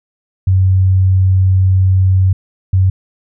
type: tone pair in turn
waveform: sine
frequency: 94.1 / 94.1 Hz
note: F#2 / F#2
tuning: +30 / +30 cents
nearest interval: unison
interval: 0 cents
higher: neither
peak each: -7 dBFS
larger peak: neither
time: 0.47-2.33 / 2.73-2.9 s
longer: first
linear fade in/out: 5 ms
effects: none